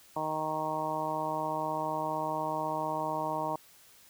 harmonic tone, 155.8 Hz, D#3, 3 cents sharp, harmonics 1 / 2 / 3 / 4 / 5 / 6 / 7, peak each -43 / -40 / -43 / -36 / -38 / -34 / -39 dBFS, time 0.16-3.56 s, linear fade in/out 5 ms, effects white hiss -58 dBFS RMS until 4.09 s

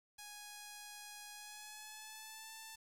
5% pulse tone with pitch glide, 830.6 to 885.1 Hz, G#5 to A5, 0 to +10 cents, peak -38 dBFS, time 0.18-2.76 s, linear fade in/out 10 ms, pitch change +110 cents, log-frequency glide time 1.33-2.52 s, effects 11-bit

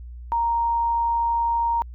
sine tone, 932.3 Hz, A#5, in tune, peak -19 dBFS, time 0.32-1.82 s, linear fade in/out 0 ms, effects added 60 Hz sine -35 dBFS peak until 1.94 s

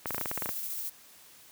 clicks, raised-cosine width 0.5 ms, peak -18 dBFS, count 11, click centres 0.058 / 0.107 / 0.146 / 0.181 / 0.212 / 0.258 / 0.314 / 0.376 / 0.422 / 0.459 / 0.491 s
violet noise with tremolo, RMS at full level -35 dBFS, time 0.06-0.9 s, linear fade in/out 10 ms, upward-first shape square, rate 14 Hz, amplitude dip 25%
effects white hiss -55 dBFS RMS until 1.51 s + high-pass 60 Hz 12 dB/octave

